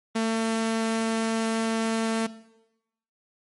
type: tone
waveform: sawtooth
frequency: 224.6 Hz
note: A3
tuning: 36 cents sharp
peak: -19 dBFS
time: 0.15-2.27 s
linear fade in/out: 10 ms
effects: noise-tail reverb RT60 0.9 s tail -17 dB re dry + MP3 48 kbps